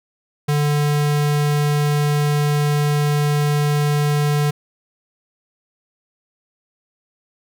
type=tone; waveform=square; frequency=147.1 Hz; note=D3; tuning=3 cents sharp; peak=-16 dBFS; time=0.48-4.51 s; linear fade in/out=10 ms; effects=none